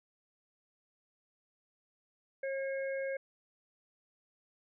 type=harmonic tone; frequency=541 Hz; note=C#5; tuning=42 cents flat; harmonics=1 / 3 / 4; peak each=-34 / -44 / -46 dBFS; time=2.43-3.17 s; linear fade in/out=5 ms; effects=none